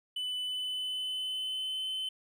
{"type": "tone with pitch glide", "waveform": "triangle", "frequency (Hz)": [2996, 3055], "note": ["F#7", "G7"], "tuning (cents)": [21, -45], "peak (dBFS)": -31, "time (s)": [0.16, 2.09], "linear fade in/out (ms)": 5, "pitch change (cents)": 34, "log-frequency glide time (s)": [0.31, 1.86], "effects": []}